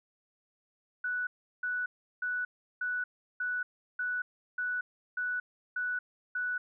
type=tone bursts; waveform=sine; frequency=1480 Hz; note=F#6; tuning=in tune; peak=-30 dBFS; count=10; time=1.04-6.58 s; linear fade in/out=5 ms; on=230 ms; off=360 ms; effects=none